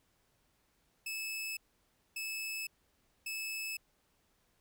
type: tone bursts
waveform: sawtooth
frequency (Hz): 2607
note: E7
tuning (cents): -20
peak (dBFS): -34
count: 3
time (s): 1.06-3.77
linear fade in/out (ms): 5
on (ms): 510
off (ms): 590
effects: pink hiss -74 dBFS RMS until 4.6 s